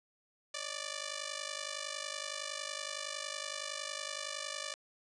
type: ring-modulated tone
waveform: 5% pulse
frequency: 587.3 Hz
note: D5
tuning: in tune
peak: -24 dBFS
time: 0.54-4.74 s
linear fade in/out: 0 ms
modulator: 25.4 Hz
effects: resampled to 24000 Hz